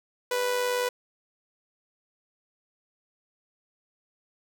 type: tone with amplitude modulation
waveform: sawtooth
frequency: 493.8 Hz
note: B4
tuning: in tune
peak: -19 dBFS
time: 0.31-0.89 s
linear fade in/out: 5 ms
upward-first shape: sine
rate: 98.8 Hz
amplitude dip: 45%
effects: none